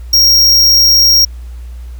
square tone, 5588 Hz, F8, in tune, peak -5 dBFS, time 0.13-1.25 s, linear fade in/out 5 ms, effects added 60 Hz sine -24 dBFS peak until 1.99 s + pink hiss -47 dBFS RMS until 1.99 s

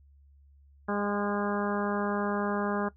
harmonic tone with a mistuned harmonic, 203.9 Hz, G#3, 32 cents flat, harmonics 1 / 2 / 3 / 4 / 5 / 6 / 7 / 8, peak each -31 / -34 / -36 / -37 / -38 / -39 / -39 / -40 dBFS, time 0.88-2.89 s, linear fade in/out 10 ms, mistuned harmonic 5, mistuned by +21 cents, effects noise-tail reverb RT60 0.1 s tail -17 dB re dry + added 70 Hz sine -55 dBFS peak until 2.96 s

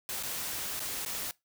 white noise with dropouts, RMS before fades -36 dBFS, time 0.09-1.31 s, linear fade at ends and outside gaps 0 ms, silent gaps 0.227-0.234 / 0.794-0.803 / 1.049-1.061 s, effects noise-tail reverb RT60 0.2 s tail -22 dB re dry

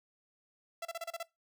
sawtooth tone bursts, 670 Hz, E5, 28 cents sharp, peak -33 dBFS, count 7, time 0.82-1.23 s, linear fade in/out 5 ms, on 32 ms, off 31 ms, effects noise-tail reverb RT60 0.2 s tail -21 dB re dry

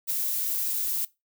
violet noise with ADSR envelope, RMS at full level -25 dBFS, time 0.07-1.05 s, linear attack 34 ms, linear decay 6 ms, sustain -3 dB, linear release 4 ms, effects noise-tail reverb RT60 0.2 s tail -19 dB re dry

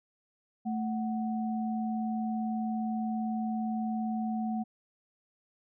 sine tone pair together, 220.6 / 742 Hz, A3 / F#5, +5 / +5 cents, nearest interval octave + major sixth, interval 2100 cents, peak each -30 / -37 dBFS, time 0.65-4.64 s, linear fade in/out 20 ms, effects none

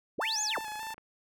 sine linear two-way sweep, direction up then down, 88.3 to 7070 to 88.3 Hz, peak -29 dBFS, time 0.18-0.59 s, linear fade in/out 10 ms, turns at 0.42 s
sawtooth tone with vibrato, 868 Hz, A5, 24 cents flat, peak -33 dBFS, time 0.21-0.94 s, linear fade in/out 5 ms, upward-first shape square, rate 3.4 Hz, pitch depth 35 cents each way
click train, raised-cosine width 0.5 ms, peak -34 dBFS, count 12, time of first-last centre 0.57-0.98 s, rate 26.8 Hz
effects none

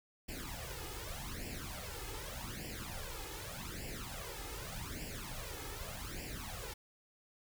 pink noise with flanger, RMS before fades -44 dBFS, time 0.28-6.74 s, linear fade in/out 10 ms, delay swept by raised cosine 0.39 to 2.39 ms, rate 0.84 Hz, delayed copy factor +0.8, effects none

